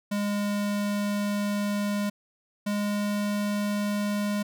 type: tone pair in turn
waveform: square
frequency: 204.8 / 205.9 Hz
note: G#3 / G#3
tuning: -24 / -15 cents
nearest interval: unison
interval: 9 cents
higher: second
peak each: -26 dBFS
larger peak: neither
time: 0.11-2.1 / 2.66-4.43 s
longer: first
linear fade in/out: 10 ms
effects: none